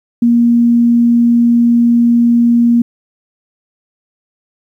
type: tone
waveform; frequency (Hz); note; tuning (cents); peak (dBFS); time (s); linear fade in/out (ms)
sine; 236.3; A#3; +24; -6; 0.22-2.82; 5
effects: 8-bit